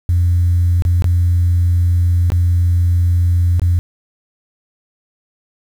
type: tone with dropouts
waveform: sine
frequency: 87.31 Hz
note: F2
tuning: in tune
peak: -9 dBFS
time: 0.09-3.79 s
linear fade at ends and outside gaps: 0 ms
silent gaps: 0.822-0.851 / 1.022-1.043 / 2.302-2.32 / 3.596-3.618 s
effects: tanh soft clip ceiling -6 dBFS + 7-bit